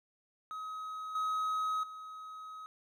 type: tone with level steps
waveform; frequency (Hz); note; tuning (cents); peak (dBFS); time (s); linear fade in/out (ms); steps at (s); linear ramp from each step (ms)
triangle; 1270; D#6; +35; -37 / -29 / -42; 0.51-2.66; 0; 1.15 / 1.83; 5
effects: none